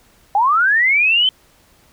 sine linear sweep, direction up, 773 to 3107 Hz, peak -11 dBFS, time 0.35-1.29 s, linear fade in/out 2 ms, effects pink hiss -53 dBFS RMS until 1.92 s

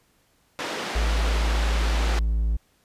pink band-pass noise, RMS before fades -31 dBFS, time 0.59-2.19 s, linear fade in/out 0 ms, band 310 to 4600 Hz, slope 12 dB/octave
triangle tone, 55 Hz, A1, in tune, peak -18 dBFS, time 0.95-2.57 s, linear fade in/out 10 ms
effects pink hiss -64 dBFS RMS until 2.84 s + resampled to 32000 Hz

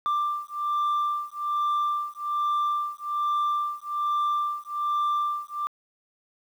sine beating tone pair, 1182 / 1183.2 Hz, D6 / D6, +11 / +13 cents, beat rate 1.2 Hz, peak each -25 dBFS, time 0.06-5.67 s, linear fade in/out 0 ms, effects tanh soft clip ceiling -21 dBFS + 9-bit

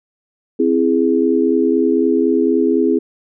sine chord, C augmented, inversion none, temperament equal with one note detuned, 261.6 / 331.3 / 415.3 Hz, C4 / E4 / G#4, 0 / +9 / 0 cents, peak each -16 dBFS, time 0.59-2.99 s, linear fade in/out 10 ms, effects none

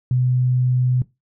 sine tone, 126.1 Hz, B2, 36 cents sharp, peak -15 dBFS, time 0.11-1.02 s, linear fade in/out 2 ms, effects noise-tail reverb RT60 0.2 s tail -18 dB re dry

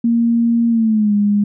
sine tone with pitch glide, 233.1 to 205.3 Hz, A#3 to G#3, 0 to -20 cents, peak -11 dBFS, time 0.04-1.44 s, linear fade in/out 5 ms, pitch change -220 cents, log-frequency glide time 0.69-1.14 s, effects none

